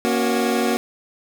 25% pulse chord, F# major, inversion first, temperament equal with one note detuned, 236.3 / 277.2 / 370 Hz, A#3 / C#4 / F#4, +24 / 0 / 0 cents, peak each -17 / -22 / -19 dBFS, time 0.05-0.77 s, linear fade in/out 0 ms, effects none

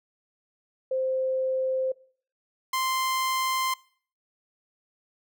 sine / sawtooth tone pair in turn, 522 / 1044 Hz, C5 / C6, -4 / -4 cents, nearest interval octave, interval 1200 cents, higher second, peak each -24 / -21 dBFS, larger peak second, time 0.91-1.92 / 2.73-3.74 s, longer neither, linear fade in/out 5 ms, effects noise-tail reverb RT60 0.5 s tail -22 dB re dry

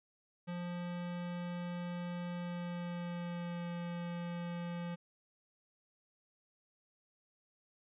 square tone with pitch glide, 175.4 to 172.99 Hz, F3 to F3, +8 to -16 cents, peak -39 dBFS, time 0.47-4.96 s, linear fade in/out 20 ms, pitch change -24 cents, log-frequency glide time 2.35-3.7 s, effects resampled to 8000 Hz

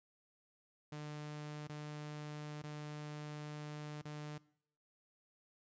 sawtooth tone with dropouts, 149.7 Hz, D3, 33 cents sharp, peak -40 dBFS, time 0.92-4.38 s, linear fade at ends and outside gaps 5 ms, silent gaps 1.673-1.694 / 2.621-2.637 / 4.017-4.052 s, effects noise-tail reverb RT60 0.6 s tail -20 dB re dry + resampled to 16000 Hz

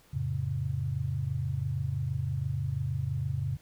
sine chord, F augmented, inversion none, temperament equal with one note detuned, 87.31 / 110 / 136.13 Hz, F2 / A2 / C#3, 0 / 0 / -31 cents, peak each -35 / -34 / -31 dBFS, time 0.13-3.57 s, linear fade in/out 10 ms, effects pink hiss -61 dBFS RMS until 3.61 s

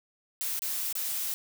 blue noise with dropouts, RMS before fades -32 dBFS, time 0.41-1.34 s, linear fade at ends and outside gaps 0 ms, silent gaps 0.592-0.62 / 0.927-0.953 s, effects none

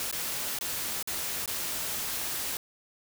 white noise with dropouts, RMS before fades -33 dBFS, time 0-2.57 s, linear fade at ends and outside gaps 1 ms, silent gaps 0.113-0.126 / 0.588-0.61 / 1.027-1.074 / 1.459-1.477 s, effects none

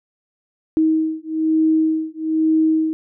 sine beating tone pair, 316.3 / 317.4 Hz, D#4 / D#4, +29 / +35 cents, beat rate 1.1 Hz, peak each -18 dBFS, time 0.77-2.93 s, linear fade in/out 0 ms, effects none

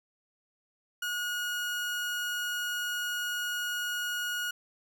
30% pulse tone, 1446 Hz, F#6, 40 cents flat, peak -28 dBFS, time 1.02-4.51 s, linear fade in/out 5 ms, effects none

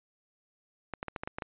clicks, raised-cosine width 0.5 ms, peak -20 dBFS, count 8, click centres 0.937 / 1.029 / 1.083 / 1.162 / 1.235 / 1.275 / 1.385 / 1.422 s, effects resampled to 8000 Hz

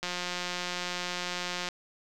click train, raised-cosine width 0.2 ms, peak -16 dBFS, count 296, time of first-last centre 0.03-1.687 s, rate 178 Hz, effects none

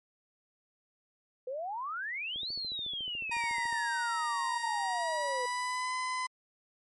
sine exponential two-way sweep, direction up then down, 489.8 to 4571 to 489.8 Hz, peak -34 dBFS, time 1.47-5.46 s, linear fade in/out 5 ms, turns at 2.52 s
click train, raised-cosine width 2 ms, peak -38 dBFS, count 20, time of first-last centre 2.36-3.727 s, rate 13.9 Hz
30% pulse tone with pitch glide, 937 to 1015.9 Hz, A#5 to B5, +9 to +49 cents, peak -29 dBFS, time 3.31-6.27 s, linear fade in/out 10 ms, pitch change +140 cents, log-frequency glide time 4.76-5.94 s
effects MP3 48 kbps

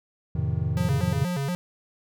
triangle chord, F dominant seventh, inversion none, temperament just, 87.31 / 109.13 / 130.96 / 157.15 Hz, F2 / A2 / C3 / Eb3, 0 / -14 / +2 / +18 cents, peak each -27 dBFS, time 0.35-1.24 s, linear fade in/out 5 ms
square tone with vibrato, 157.2 Hz, D#3, 18 cents sharp, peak -26 dBFS, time 0.77-1.55 s, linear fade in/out 0 ms, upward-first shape square, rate 4.2 Hz, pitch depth 220 cents each way
effects none

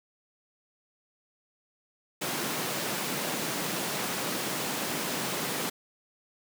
pink high-pass noise, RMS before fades -32 dBFS, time 2.21-5.7 s, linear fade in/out 10 ms, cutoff 160 Hz, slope 24 dB/octave, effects none

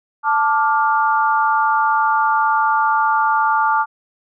sine chord, D minor, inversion second, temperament just, 881 / 1174.7 / 1409.6 Hz, A5 / D6 / F6, +2 / 0 / +16 cents, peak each -16 / -18 / -20 dBFS, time 0.23-3.86 s, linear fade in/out 50 ms, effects none

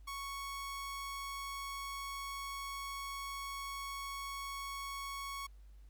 sawtooth tone, 1108.7 Hz, C#6, in tune, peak -37 dBFS, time 0.07-5.47 s, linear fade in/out 10 ms, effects added 50 Hz sine -53 dBFS peak until 5.89 s + pink hiss -75 dBFS RMS until 5.89 s

